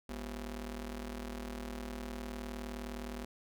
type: ring-modulated tone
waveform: sawtooth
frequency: 148.8 Hz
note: D3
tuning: 23 cents sharp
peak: -33 dBFS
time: 0.09-3.25 s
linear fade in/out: 5 ms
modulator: 94.2 Hz
effects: none